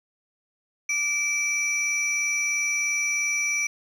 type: tone pair together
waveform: sine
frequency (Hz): 2323 / 5840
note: D7 / F#8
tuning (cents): -20 / -24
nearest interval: octave + major third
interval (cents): 1596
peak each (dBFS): -22 / -26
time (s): 0.89-3.67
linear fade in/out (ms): 5
effects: tanh soft clip ceiling -19 dBFS + 9-bit